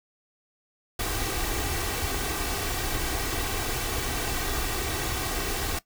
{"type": "noise with comb filter", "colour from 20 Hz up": "pink", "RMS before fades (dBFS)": -29, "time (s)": [0.99, 5.79], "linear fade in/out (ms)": 5, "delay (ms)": 2.6, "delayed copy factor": 0.55, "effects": ["noise-tail reverb RT60 0.1 s tail -17 dB re dry"]}